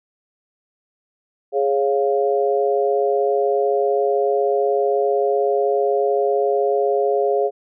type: chord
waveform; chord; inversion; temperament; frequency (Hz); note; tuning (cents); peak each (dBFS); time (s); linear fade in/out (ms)
sine; Db major; second; equal with one note detuned; 415.3 / 551.2 / 698.5; Ab4 / Db5 / F5; 0 / -10 / 0; -18 / -21 / -22; 1.52-7.51; 50
effects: none